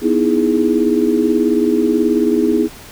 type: chord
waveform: sine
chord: E major seventh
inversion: second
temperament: equal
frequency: 246.9 / 311.1 / 329.6 / 415.3 Hz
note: B3 / D#4 / E4 / G#4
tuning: 0 / 0 / 0 / 0 cents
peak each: -17 dBFS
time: 0.01-2.69 s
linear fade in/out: 50 ms
effects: pink hiss -37 dBFS RMS until 2.91 s